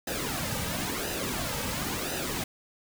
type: noise with flanger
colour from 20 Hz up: pink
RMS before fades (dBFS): -32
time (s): 0.07-2.44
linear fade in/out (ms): 5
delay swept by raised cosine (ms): 0.89 to 2.89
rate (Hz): 0.97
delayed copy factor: -0.65
effects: none